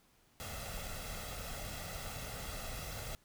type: noise with comb filter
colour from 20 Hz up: pink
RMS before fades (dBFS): -43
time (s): 0.4-3.15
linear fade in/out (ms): 0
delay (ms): 1.5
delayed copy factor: +0.65
effects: pink hiss -69 dBFS RMS until 3.24 s